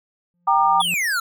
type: tone with exponential growth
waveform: triangle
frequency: 174.61 Hz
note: F3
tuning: in tune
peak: -27 dBFS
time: 0.34-0.94 s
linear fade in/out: 0 ms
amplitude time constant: 130 ms
type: chord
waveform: sine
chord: G minor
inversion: none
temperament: equal with one note detuned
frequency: 784 / 932.3 / 1203.5 Hz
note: G5 / Bb5 / D6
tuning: 0 / 0 / +42 cents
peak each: -18 dBFS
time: 0.47-0.82 s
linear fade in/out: 10 ms
type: exponential sweep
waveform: square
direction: down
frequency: 3520 to 1326 Hz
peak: -20 dBFS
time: 0.8-1.2 s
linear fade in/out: 5 ms
effects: none